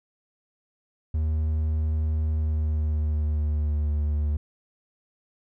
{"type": "tone with pitch glide", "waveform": "triangle", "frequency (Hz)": [77.78, 74.35], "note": ["D#2", "D2"], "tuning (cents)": [0, 22], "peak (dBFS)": -20, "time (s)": [1.14, 4.37], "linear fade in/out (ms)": 5, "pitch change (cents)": -78, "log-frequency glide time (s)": [2.32, 3.88], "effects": []}